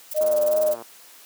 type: noise bursts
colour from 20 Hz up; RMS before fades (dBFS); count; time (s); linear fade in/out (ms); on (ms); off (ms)
violet; -31; 13; 0.11-0.738; 5; 28; 22
type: tone with vibrato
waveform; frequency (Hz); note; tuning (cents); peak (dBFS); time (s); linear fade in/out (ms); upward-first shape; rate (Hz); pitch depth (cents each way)
sine; 608; D#5; -40; -17; 0.14-0.76; 50; sine; 2.7; 24
type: click train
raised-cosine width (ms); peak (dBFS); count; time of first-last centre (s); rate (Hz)
1; -23; 72; 0.21-0.822; 116
effects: white hiss -48 dBFS RMS until 1.25 s + high-pass 300 Hz 12 dB/octave